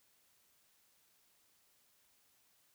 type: silence
effects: white hiss -72 dBFS RMS until 2.74 s